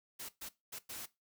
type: noise bursts at uneven times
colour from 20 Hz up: white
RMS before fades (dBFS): -45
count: 4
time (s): 0.19-0.29 / 0.41-0.49 / 0.72-0.79 / 0.89-1.06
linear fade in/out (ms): 10
effects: noise-tail reverb RT60 0.2 s tail -17 dB re dry